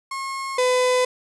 35% pulse tone pair in turn, 1082 / 503.2 Hz, C#6 / B4, -42 / +32 cents, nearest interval octave + minor second, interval 1326 cents, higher first, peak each -25 / -15 dBFS, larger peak second, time 0.11-0.58 / 0.58-1.05 s, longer neither, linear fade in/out 5 ms, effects resampled to 24000 Hz + 9-bit

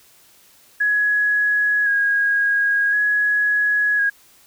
sine tone with vibrato, 1659 Hz, G#6, 2 cents flat, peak -15 dBFS, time 0.8-4.1 s, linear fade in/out 10 ms, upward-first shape square, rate 0.47 Hz, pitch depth 19 cents each way, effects white hiss -52 dBFS RMS until 4.46 s

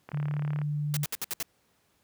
click train, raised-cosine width 0.5 ms, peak -26 dBFS, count 20, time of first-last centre 0.09-0.616 s, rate 36.1 Hz
sine tone with pitch glide, 146.83 to 147.85 Hz, D3 to D3, 0 to +12 cents, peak -27 dBFS, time 0.13-1.05 s, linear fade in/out 10 ms, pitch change +12 cents, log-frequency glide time 0.29-0.48 s
white noise bursts, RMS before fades -32 dBFS, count 6, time 0.94-1.427 s, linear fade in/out 0 ms, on 27 ms, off 65 ms
effects pink hiss -69 dBFS RMS until 2.03 s + high-pass 80 Hz 12 dB/octave

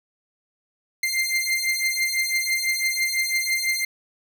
sawtooth beating tone pair, 2093 / 2099 Hz, C7 / C7, 0 / +5 cents, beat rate 6 Hz, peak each -21 dBFS, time 1.03-3.85 s, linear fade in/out 5 ms, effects none

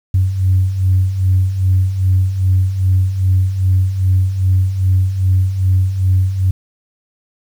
sine beating tone pair, 91.8 / 94.3 Hz, F#2 / F#2, -13 / +33 cents, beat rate 2.5 Hz, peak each -17 / -11 dBFS, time 0.14-6.51 s, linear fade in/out 5 ms, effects tanh soft clip ceiling -4 dBFS + 7-bit

